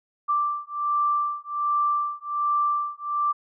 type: beating tone pair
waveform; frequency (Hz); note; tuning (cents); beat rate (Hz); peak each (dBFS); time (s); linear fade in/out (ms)
sine; 1174.7 / 1176; D6 / D6; 0 / +2; 1.3; -25; 0.28-3.33; 20
effects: none